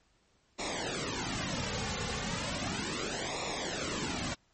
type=noise with flanger; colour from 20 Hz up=pink; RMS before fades=-35 dBFS; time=0.58-4.35 s; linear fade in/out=20 ms; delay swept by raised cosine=0.64 to 3.14 ms; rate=0.35 Hz; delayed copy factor=-0.8; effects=pink hiss -70 dBFS RMS until 4.53 s + MP3 32 kbps